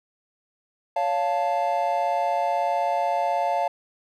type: chord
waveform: triangle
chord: Db augmented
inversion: none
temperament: equal with one note detuned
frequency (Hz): 562.4 / 698.5 / 880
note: Db5 / F5 / A5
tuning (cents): +25 / 0 / 0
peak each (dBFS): -26 / -22 / -24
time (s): 0.96-3.68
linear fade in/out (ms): 5
effects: none